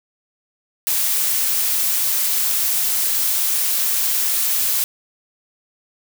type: noise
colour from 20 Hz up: blue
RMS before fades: -19 dBFS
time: 0.87-4.84 s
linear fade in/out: 0 ms
effects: none